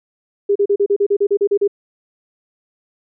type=tone bursts; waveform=sine; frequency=404.3 Hz; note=G#4; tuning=46 cents flat; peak=-11 dBFS; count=12; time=0.49-1.678 s; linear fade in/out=10 ms; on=66 ms; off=36 ms; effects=none